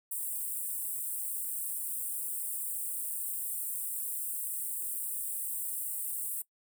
pink high-pass noise, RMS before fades -36 dBFS, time 0.11-6.42 s, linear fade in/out 5 ms, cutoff 8100 Hz, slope 96 dB/octave, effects noise-tail reverb RT60 0.1 s tail -20 dB re dry

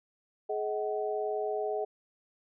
sine tone cluster, 422.7 / 633 / 751 Hz, G#4 / D#5 / F#5, +31 / +30 / +26 cents, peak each -32 / -35 / -36 dBFS, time 0.49-1.85 s, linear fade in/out 10 ms, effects none

